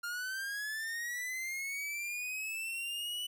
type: linear sweep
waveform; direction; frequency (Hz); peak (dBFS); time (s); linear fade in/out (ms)
45% pulse; up; 1396.9 to 2976; -36; 0.03-3.27; 10
effects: 13-bit